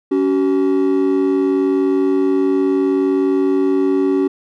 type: tone pair together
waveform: triangle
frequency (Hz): 280.3 / 379.6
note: C#4 / F#4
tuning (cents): +19 / +44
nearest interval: perfect fourth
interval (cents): 525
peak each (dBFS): -13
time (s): 0.11-4.28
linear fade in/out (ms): 10
effects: tanh soft clip ceiling -5 dBFS